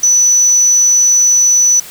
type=tone; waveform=sine; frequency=5960 Hz; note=F#8; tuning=12 cents sharp; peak=-6 dBFS; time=0.03-1.8 s; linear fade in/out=5 ms; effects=white hiss -32 dBFS RMS until 1.9 s